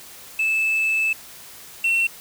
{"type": "tone pair in turn", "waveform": "sine", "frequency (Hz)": [2623, 2709], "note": ["E7", "E7"], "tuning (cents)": [-9, 47], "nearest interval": "minor second", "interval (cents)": 56, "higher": "second", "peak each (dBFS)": [-16, -14], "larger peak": "second", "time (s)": [[0.39, 1.13], [1.84, 2.07]], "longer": "first", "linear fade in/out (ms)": 5, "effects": ["tanh soft clip ceiling -16 dBFS", "white hiss -42 dBFS RMS until 2.2 s"]}